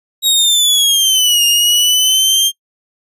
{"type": "linear two-way sweep", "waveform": "sawtooth", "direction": "down then up", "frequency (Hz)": [3813, 2823, 3195], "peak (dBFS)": -6, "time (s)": [0.22, 2.52], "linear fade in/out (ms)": 50, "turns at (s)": 1.45, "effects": ["noise-tail reverb RT60 0.1 s tail -24 dB re dry", "resampled to 32000 Hz"]}